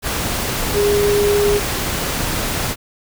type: tone in noise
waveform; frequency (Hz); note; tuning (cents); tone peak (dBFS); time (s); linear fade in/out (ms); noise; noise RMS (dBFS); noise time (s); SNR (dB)
sine; 410; G#4; -22; -13; 0.73-1.61; 50; pink; -21; 0.02-2.76; +5
effects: none